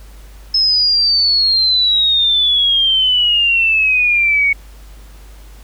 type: exponential sweep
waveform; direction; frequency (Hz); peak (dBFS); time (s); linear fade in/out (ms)
sine; down; 5210 to 2217; -10; 0.54-4.53; 5
effects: added 50 Hz sine -35 dBFS peak until 5.63 s + pink hiss -46 dBFS RMS until 5.63 s